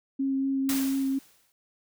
sine tone with vibrato, 270.1 Hz, C#4, 45 cents flat, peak -24 dBFS, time 0.19-1.19 s, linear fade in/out 10 ms, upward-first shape sine, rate 4.2 Hz, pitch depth 10 cents each way
white noise with exponential decay, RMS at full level -30 dBFS, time 0.69-1.52 s, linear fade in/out 1 ms, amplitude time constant 180 ms
effects none

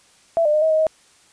sine tone with pitch steps, 666 / 599 / 611 / 637 / 627 / 632 Hz, E5 / D5 / D#5 / D#5 / D#5 / D#5, +18 / +34 / -32 / +41 / +13 / +27 cents, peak -14 dBFS, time 0.37-0.868 s, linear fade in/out 0 ms, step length 83 ms, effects white hiss -54 dBFS RMS until 1.32 s + resampled to 22050 Hz

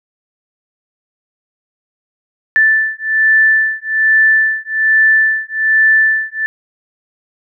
sine beating tone pair, 1760 / 1761.2 Hz, A6 / A6, 0 / +1 cents, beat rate 1.2 Hz, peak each -12 dBFS, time 2.56-6.46 s, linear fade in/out 0 ms, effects none

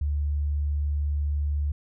sine tone, 73 Hz, D2, 10 cents flat, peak -23 dBFS, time 0.01-1.72 s, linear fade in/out 5 ms, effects none

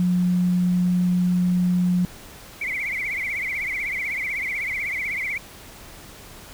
sine tone, 179.3 Hz, F3, 46 cents sharp, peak -17 dBFS, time 0-2.05 s, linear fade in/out 0 ms
sine tone with vibrato, 2165 Hz, C#7, 41 cents flat, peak -24 dBFS, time 2.61-5.38 s, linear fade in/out 5 ms, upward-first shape triangle, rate 16 Hz, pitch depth 170 cents each way
effects pink hiss -43 dBFS RMS until 6.53 s

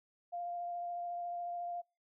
sine tone with vibrato, 698.5 Hz, F5, in tune, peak -37 dBFS, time 0.32-1.82 s, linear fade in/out 20 ms, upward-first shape sine, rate 14 Hz, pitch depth 11 cents each way, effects noise-tail reverb RT60 0.3 s tail -26 dB re dry

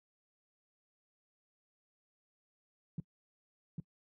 sine tone with echo, 161.4 Hz, E3, 36 cents flat, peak -34 dBFS, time 2.98-3 s, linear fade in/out 2 ms, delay 800 ms, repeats 1, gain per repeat -2 dB, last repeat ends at 3.8 s, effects noise-tail reverb RT60 0.1 s tail -23 dB re dry + high-pass 80 Hz 12 dB/octave

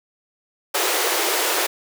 pink high-pass noise, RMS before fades -21 dBFS, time 0.74-1.67 s, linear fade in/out 10 ms, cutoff 330 Hz, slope 96 dB/octave, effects none

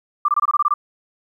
sine tone bursts, 1183 Hz, D6, 12 cents sharp, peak -13 dBFS, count 9, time 0.25-0.74 s, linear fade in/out 5 ms, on 34 ms, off 23 ms, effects 9-bit

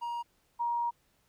triangle / sine tone pair in turn, 946 / 946 Hz, A#5 / A#5, +25 / +25 cents, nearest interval unison, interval 0 cents, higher neither, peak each -31 / -28 dBFS, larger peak second, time 0.01-0.23 / 0.59-0.91 s, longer second, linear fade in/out 20 ms, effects pink hiss -71 dBFS RMS until 1.28 s

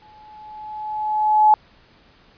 sine tone with exponential growth, 854 Hz, G#5, 48 cents sharp, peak -8 dBFS, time 0.02-1.54 s, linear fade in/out 1 ms, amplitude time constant 330 ms, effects pink hiss -53 dBFS RMS until 2.37 s + resampled to 11025 Hz

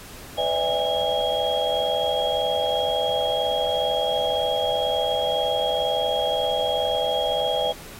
sine tone cluster, 504 / 587 / 649 / 815 / 3282 Hz, B4 / D5 / E5 / G#5 / G#7, +35 / -1 / -27 / -33 / -21 cents, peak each -27 dBFS, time 0.37-7.73 s, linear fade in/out 20 ms, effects pink hiss -42 dBFS RMS until 7.99 s + AAC 48 kbps

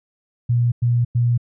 sine tone bursts, 120 Hz, B2, 49 cents flat, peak -14 dBFS, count 3, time 0.49-1.378 s, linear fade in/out 10 ms, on 230 ms, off 99 ms, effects none

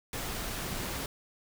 pink noise, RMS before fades -36 dBFS, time 0.13-1.06 s, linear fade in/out 2 ms, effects none

